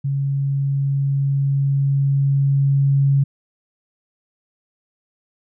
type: tone with level ramp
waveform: sine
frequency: 138.59 Hz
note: C#3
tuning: in tune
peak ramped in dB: -18 to -12 dBFS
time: 0.04-3.24 s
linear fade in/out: 10 ms
effects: none